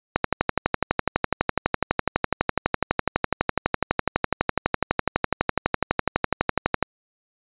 click train, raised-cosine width 0.5 ms, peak -3 dBFS, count 81, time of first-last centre 0.16-6.827 s, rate 12 Hz, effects resampled to 8000 Hz

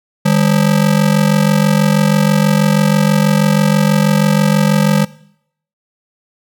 square ring-modulated tone, 177.9 Hz, F3, 32 cents sharp, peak -7 dBFS, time 0.25-5.05 s, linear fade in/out 10 ms, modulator 23.1 Hz, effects noise-tail reverb RT60 0.7 s tail -20 dB re dry

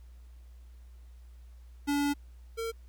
square tone pair in turn, 286.9 / 455.4 Hz, D4 / A#4, -40 / -40 cents, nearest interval minor sixth, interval 800 cents, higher second, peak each -27 / -33 dBFS, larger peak first, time 1.87-2.14 / 2.57-2.72 s, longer first, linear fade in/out 20 ms, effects added 60 Hz sine -48 dBFS peak until 2.88 s + pink hiss -69 dBFS RMS until 2.88 s

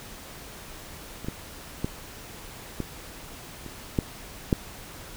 clicks, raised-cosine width 3 ms, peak -25 / -16 / -13 / -15 / -25 / -9 / -7 dBFS, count 7, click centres 1.246 / 1.285 / 1.845 / 2.803 / 3.663 / 3.988 / 4.528 s, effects pink hiss -43 dBFS RMS until 5.16 s

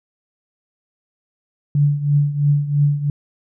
sine tone with tremolo, 144.9 Hz, D3, 23 cents flat, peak -10 dBFS, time 1.75-3.1 s, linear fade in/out 2 ms, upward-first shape triangle, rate 3 Hz, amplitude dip 80%, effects none

